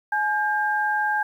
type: tone pair together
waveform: sine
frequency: 845.2 / 1600 Hz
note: G#5 / G6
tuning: +30 / +35 cents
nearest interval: major seventh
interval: 1105 cents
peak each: -23 dBFS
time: 0.12-1.23 s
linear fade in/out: 5 ms
effects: 9-bit